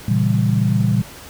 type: chord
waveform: sine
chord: A# diminished seventh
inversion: none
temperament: equal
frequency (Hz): 116.54 / 138.59 / 164.81 / 196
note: A#2 / C#3 / E3 / G3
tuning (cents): 0 / 0 / 0 / 0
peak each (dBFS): -17 / -21 / -22 / -19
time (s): 0.08-1.02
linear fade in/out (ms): 5
effects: pink hiss -38 dBFS RMS until 1.29 s